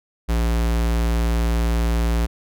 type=tone; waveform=square; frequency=57.5 Hz; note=A#1; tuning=23 cents flat; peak=-18 dBFS; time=0.28-2.27 s; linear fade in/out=20 ms; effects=none